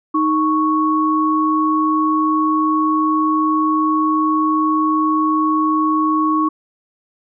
sine tone pair together, 311.3 / 1108.7 Hz, D#4 / C#6, +1 / 0 cents, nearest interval octave + minor seventh, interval 2199 cents, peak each -16 dBFS, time 0.14-6.49 s, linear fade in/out 10 ms, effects none

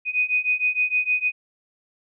sine beating tone pair, 2489 / 2495.5 Hz, D#7 / D#7, 0 / +5 cents, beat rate 6.5 Hz, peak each -23 / -22 dBFS, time 0.05-1.32 s, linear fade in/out 50 ms, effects none

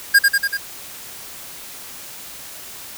square tone with echo, 1619 Hz, G#6, 45 cents flat, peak -8 dBFS, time 0.14-0.19 s, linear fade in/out 10 ms, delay 96 ms, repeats 4, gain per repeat -3 dB, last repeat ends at 0.574 s, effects white hiss -36 dBFS RMS until 2.97 s

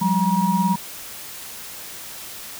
sine tone cluster, 178.6 / 197.1 / 954 Hz, F3 / G3 / A#5, +39 / +10 / +40 cents, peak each -21 dBFS, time 0.01-0.76 s, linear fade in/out 10 ms, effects white hiss -36 dBFS RMS until 2.59 s

